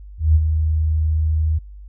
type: tone with ADSR envelope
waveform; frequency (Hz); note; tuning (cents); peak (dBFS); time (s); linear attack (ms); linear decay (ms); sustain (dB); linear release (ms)
sine; 78.5; D#2; +16; -8; 0.18-1.59; 170; 42; -7; 15
effects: added 50 Hz sine -35 dBFS peak until 1.88 s